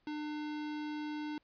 square tone, 300 Hz, D4, 37 cents sharp, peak -38 dBFS, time 0.07-1.38 s, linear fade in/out 2 ms, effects pink hiss -75 dBFS RMS until 1.43 s + resampled to 11025 Hz

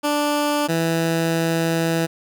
15% pulse tone pair in turn, 293.7 / 164.83 Hz, D4 / E3, 0 / 0 cents, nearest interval minor seventh, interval 1000 cents, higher first, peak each -12 dBFS, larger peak neither, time 0.03-0.68 / 0.68-2.07 s, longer second, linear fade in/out 20 ms, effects none

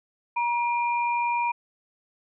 sine tone pair together, 952.4 / 2400 Hz, A#5 / D7, +37 / +37 cents, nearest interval octave + major third, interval 1600 cents, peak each -23 / -30 dBFS, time 0.36-1.52 s, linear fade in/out 10 ms, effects none

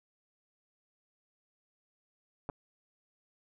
clicks, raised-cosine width 1 ms, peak -24 dBFS, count 2, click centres 2.491 / 2.498 s, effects none

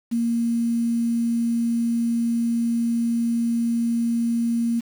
sine tone with quantisation, 233.2 Hz, A#3, 1 cent sharp, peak -19 dBFS, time 0.11-4.81 s, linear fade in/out 20 ms, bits 7, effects none

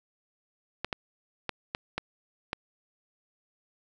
clicks, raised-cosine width 0.3 ms, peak -14 dBFS, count 6, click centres 0.846 / 0.928 / 1.493 / 1.749 / 1.98 / 2.531 s, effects none

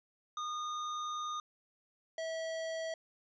square tone pair in turn, 1225 / 648.9 Hz, D#6 / E5, -27 / -27 cents, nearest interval major seventh, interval 1100 cents, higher first, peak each -37 / -37 dBFS, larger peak neither, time 0.37-1.4 / 2.18-2.94 s, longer first, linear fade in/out 2 ms, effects resampled to 16000 Hz

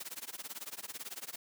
white noise with tremolo, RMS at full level -41 dBFS, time 0-1.36 s, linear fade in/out 5 ms, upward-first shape sine, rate 18 Hz, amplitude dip 95%, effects high-pass 200 Hz 12 dB/octave

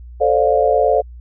sine chord, D minor seventh, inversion second, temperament just, 440.5 / 528.6 / 587.3 / 704.8 Hz, A4 / C5 / D5 / F5, +2 / +18 / 0 / +16 cents, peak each -17 dBFS, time 0.2-1.02 s, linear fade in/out 20 ms, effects added 60 Hz sine -33 dBFS peak until 1.2 s

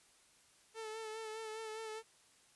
sawtooth tone with vibrato, 440 Hz, A4, in tune, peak -39 dBFS, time 0.74-2.03 s, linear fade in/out 50 ms, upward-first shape sine, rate 4.9 Hz, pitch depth 33 cents each way, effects white hiss -67 dBFS RMS until 2.55 s + resampled to 24000 Hz

